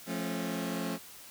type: chord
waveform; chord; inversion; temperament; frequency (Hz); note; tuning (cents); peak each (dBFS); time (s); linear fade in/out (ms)
sawtooth; F augmented; none; just; 174.61 / 218.3 / 272.8; F3 / A3 / C#4; 0 / -13 / -28; -33; 0.06-0.99; 50
effects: white hiss -50 dBFS RMS until 1.3 s